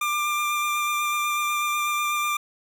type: tone with vibrato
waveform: 25% pulse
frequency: 1191 Hz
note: D6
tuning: 24 cents sharp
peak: -19 dBFS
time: 0.01-2.37 s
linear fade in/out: 5 ms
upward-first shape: sine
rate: 8.1 Hz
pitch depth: 12 cents each way
effects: none